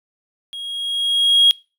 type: tone with level ramp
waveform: triangle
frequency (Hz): 3283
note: G#7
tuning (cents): -21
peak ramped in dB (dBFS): -27 to -5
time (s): 0.53-1.51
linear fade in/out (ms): 0
effects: noise-tail reverb RT60 0.3 s tail -25 dB re dry + tanh soft clip ceiling -4 dBFS